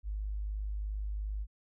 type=tone; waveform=sine; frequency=51.4 Hz; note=G#1; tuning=17 cents flat; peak=-33 dBFS; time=0.03-1.47 s; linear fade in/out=50 ms; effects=none